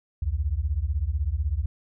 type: beating tone pair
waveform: sine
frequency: 65.41 / 81.41 Hz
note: C2 / E2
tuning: 0 / -21 cents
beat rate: 16 Hz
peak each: -26 dBFS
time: 0.22-1.66 s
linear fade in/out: 5 ms
effects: none